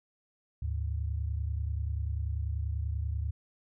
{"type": "tone pair together", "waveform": "sine", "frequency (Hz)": [73.55, 103.83], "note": ["D2", "G#2"], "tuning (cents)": [3, 0], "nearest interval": "tritone", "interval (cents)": 597, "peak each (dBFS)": [-31, -35], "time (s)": [0.62, 3.31], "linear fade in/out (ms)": 5, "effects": []}